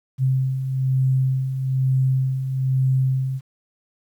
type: beating tone pair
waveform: sine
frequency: 130.6 / 131.7 Hz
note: C3 / C3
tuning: -3 / +12 cents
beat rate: 1.1 Hz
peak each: -26 / -18 dBFS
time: 0.18-3.41 s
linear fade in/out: 50 ms
effects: 9-bit

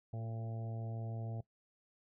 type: harmonic tone with a mistuned harmonic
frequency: 113.2 Hz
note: A2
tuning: 50 cents sharp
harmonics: 1 / 2 / 3 / 4 / 5 / 6 / 7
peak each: -39 / -51 / -56 / -54 / -56 / -53 / -59 dBFS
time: 0.13-1.41 s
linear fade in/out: 5 ms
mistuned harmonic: 3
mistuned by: +24 cents
effects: noise-tail reverb RT60 0.1 s tail -20 dB re dry

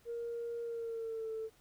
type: tone with pitch glide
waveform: sine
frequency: 468.7 to 442.9 Hz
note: A#4 to A4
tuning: +9 to +11 cents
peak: -36 dBFS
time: 0.05-1.5 s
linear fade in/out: 50 ms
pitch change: -98 cents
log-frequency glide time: 0.62-1.31 s
effects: tanh soft clip ceiling -33 dBFS + pink hiss -67 dBFS RMS until 1.6 s

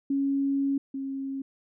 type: tone pair in turn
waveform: sine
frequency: 276.3 / 271.1 Hz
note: C#4 / C#4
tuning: -6 / -38 cents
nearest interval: unison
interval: 32 cents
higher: first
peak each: -23 / -30 dBFS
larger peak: first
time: 0.1-0.78 / 0.94-1.42 s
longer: first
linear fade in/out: 5 ms
effects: none

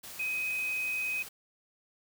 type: tone in noise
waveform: sine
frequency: 2518 Hz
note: D#7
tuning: 20 cents sharp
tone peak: -30 dBFS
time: 0.19-1.23 s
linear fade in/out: 10 ms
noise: white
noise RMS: -45 dBFS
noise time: 0.03-1.29 s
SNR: +12 dB
effects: none

